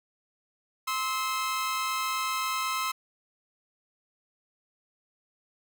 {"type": "tone pair together", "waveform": "sawtooth", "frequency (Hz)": [1046.5, 1296.1], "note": ["C6", "E6"], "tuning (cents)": [0, -30], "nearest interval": "major third", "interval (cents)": 370, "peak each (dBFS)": -27, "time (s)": [0.87, 2.92], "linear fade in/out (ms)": 10, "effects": []}